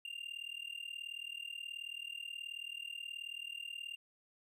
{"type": "tone with amplitude modulation", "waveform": "triangle", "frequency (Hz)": 2794, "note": "F7", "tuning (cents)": 0, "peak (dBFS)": -37, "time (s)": [0.05, 3.96], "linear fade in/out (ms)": 2, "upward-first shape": "sine", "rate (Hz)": 38.6, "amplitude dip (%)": 90, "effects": []}